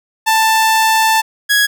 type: tone pair in turn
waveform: sawtooth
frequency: 885 / 1663.9 Hz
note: A5 / G#6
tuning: +10 / +3 cents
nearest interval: major seventh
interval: 1093 cents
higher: second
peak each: -6 dBFS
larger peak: neither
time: 0.26-1.22 / 1.49-1.67 s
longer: first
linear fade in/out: 20 ms
effects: none